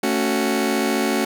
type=chord; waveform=sawtooth; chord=F# minor; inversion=first; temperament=just; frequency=222 / 277.5 / 370 Hz; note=A3 / C#4 / F#4; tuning=+16 / +2 / 0 cents; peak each=-19 dBFS; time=0.03-1.25 s; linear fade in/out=5 ms; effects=none